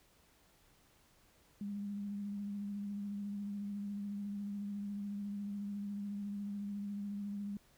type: tone with vibrato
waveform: sine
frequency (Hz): 202.7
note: G#3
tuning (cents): -42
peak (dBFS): -38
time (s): 1.61-7.57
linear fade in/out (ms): 2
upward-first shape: sine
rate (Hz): 14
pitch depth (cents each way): 23
effects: pink hiss -68 dBFS RMS until 7.77 s